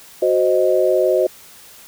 sine chord, C diminished, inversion second, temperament equal, 370 / 523.3 / 622.3 Hz, Gb4 / C5 / Eb5, 0 / 0 / 0 cents, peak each -17 dBFS, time 0.22-1.27 s, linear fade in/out 5 ms, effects white hiss -43 dBFS RMS until 1.87 s

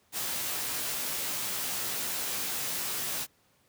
white noise with comb filter, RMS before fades -33 dBFS, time 0.12-3.27 s, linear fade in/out 50 ms, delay 16 ms, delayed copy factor +0.65, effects pink hiss -67 dBFS RMS until 3.68 s + high-pass 80 Hz 12 dB/octave

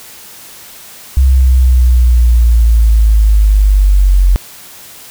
sine linear sweep, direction down, 66.3 to 45.43 Hz, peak -4 dBFS, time 1.17-4.36 s, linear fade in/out 0 ms, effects white hiss -34 dBFS RMS until 5.1 s

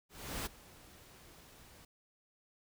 pink noise with ADSR envelope, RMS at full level -38 dBFS, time 0.09-1.85 s, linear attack 370 ms, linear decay 15 ms, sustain -20 dB, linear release 4 ms, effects none

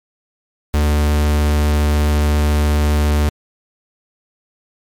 45% pulse tone, 74.4 Hz, D2, 23 cents sharp, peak -12 dBFS, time 0.74-3.29 s, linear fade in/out 0 ms, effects MP3 96 kbps

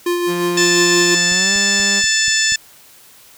square tone with tremolo, 350 Hz, F4, 4 cents sharp, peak -15 dBFS, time 0.06-1.15 s, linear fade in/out 5 ms, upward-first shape sine, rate 5.7 Hz, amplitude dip 35%
sawtooth tone with pitch glide, 174.61 to 199.42 Hz, F3 to G3, 0 to +30 cents, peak -19 dBFS, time 0.26-2.03 s, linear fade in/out 50 ms, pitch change +230 cents, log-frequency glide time 1.28-1.54 s
harmonic tone, 880 Hz, A5, in tune, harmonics 2 / 3 / 4 / 5 / 6 / 7 / 8 / 9, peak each -18 / -23 / -22 / -27 / -19 / -29 / -19 / -30 dBFS, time 0.57-2.56 s, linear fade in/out 5 ms
click train, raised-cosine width 5 ms, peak -24 dBFS, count 6, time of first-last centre 1.32-2.522 s, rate 4.16 Hz
effects white hiss -45 dBFS RMS until 3.37 s

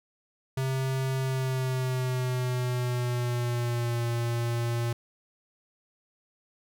square tone with pitch glide, 132.4 to 117.95 Hz, C3 to A#2, +21 to +21 cents, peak -27 dBFS, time 0.57-4.93 s, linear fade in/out 5 ms, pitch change -200 cents, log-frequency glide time 1.2-4.05 s, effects none

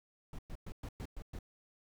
brown noise bursts, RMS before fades -43 dBFS, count 7, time 0.33-1.389 s, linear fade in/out 2 ms, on 57 ms, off 110 ms, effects none

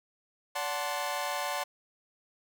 sawtooth chord, D dominant seventh, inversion none, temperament equal with one note detuned, 576.2 / 740 / 880 / 1046.5 Hz, D5 / F#5 / A5 / C6, -33 / 0 / 0 / 0 cents, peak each -33 dBFS, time 0.55-1.64 s, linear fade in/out 10 ms, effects none

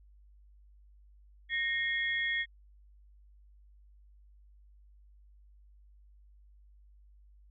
sine tone cluster, 1853 / 2139 / 3339 Hz, A#6 / C7 / G#7, -11 / +38 / +9 cents, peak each -31 / -35 / -38 dBFS, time 1.49-2.46 s, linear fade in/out 50 ms, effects added 50 Hz sine -56 dBFS peak until 7.5 s

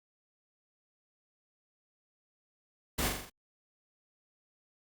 pink noise with echo, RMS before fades -32 dBFS, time 2.98-3.09 s, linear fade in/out 10 ms, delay 42 ms, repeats 5, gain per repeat -4 dB, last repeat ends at 3.3 s, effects Opus 48 kbps

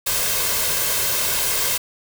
white noise with comb filter, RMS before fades -21 dBFS, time 0.06-1.78 s, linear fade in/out 10 ms, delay 1.9 ms, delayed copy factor +0.55, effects none

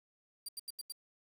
20% pulse tone bursts, 4720 Hz, D8, 8 cents sharp, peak -34 dBFS, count 5, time 0.46-0.923 s, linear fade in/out 5 ms, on 27 ms, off 82 ms, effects 10-bit

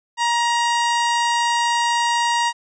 harmonic tone, 944 Hz, A#5, 22 cents sharp, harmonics 1 / 2 / 3 / 4 / 5 / 6 / 7 / 8 / 9, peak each -18 / -24 / -28 / -30 / -32 / -34 / -35 / -36 / -37 dBFS, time 0.17-2.53 s, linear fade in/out 50 ms, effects none

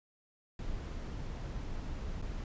brown noise with dropouts, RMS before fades -39 dBFS, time 0.59-2.44 s, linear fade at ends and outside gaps 2 ms, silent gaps 2.217-2.223 s, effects resampled to 16000 Hz

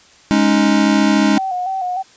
square chord, Ab suspended fourth, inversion none, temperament equal, 207.7 / 277.2 / 311.1 Hz, Ab3 / Db4 / Eb4, 0 / 0 / 0 cents, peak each -15 / -17 / -17 dBFS, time 0.31-1.38 s, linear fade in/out 0 ms
sine tone with vibrato, 745 Hz, F#5, 12 cents sharp, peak -18 dBFS, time 1.36-2.03 s, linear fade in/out 20 ms, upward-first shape square, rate 3.3 Hz, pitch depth 49 cents each way
effects white hiss -47 dBFS RMS until 2.16 s + resampled to 16000 Hz

